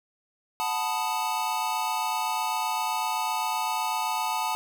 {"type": "chord", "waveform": "square", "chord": "B dominant seventh", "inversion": "second", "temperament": "equal", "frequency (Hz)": [740, 880, 987.8, 1244.5], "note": ["F#5", "A5", "B5", "D#6"], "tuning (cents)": [0, 0, 0, 0], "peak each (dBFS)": [-35, -29, -34, -35], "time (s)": [0.6, 4.55], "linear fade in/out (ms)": 0, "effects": ["9-bit"]}